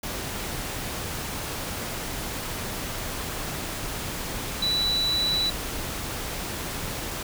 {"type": "tone in noise", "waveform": "sine", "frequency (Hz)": 3951, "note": "B7", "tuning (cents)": 0, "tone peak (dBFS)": -22, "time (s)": [4.62, 5.5], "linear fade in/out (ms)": 5, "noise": "pink", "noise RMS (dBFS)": -32, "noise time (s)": [0.03, 7.23], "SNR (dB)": 7, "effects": []}